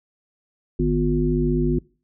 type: harmonic tone with a mistuned harmonic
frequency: 50.9 Hz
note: G#1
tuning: 34 cents flat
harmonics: 1 / 3 / 5 / 7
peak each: -23 / -23 / -23 / -23 dBFS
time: 0.79-1.79 s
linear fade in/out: 5 ms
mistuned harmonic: 5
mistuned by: -48 cents
effects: noise-tail reverb RT60 0.4 s tail -25 dB re dry